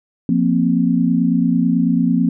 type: chord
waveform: sine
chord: F suspended fourth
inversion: none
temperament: just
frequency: 174.61 / 232.8 / 261.9 Hz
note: F3 / Bb3 / C4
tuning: 0 / -2 / +2 cents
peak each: -17 dBFS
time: 0.29-2.29 s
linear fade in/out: 2 ms
effects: none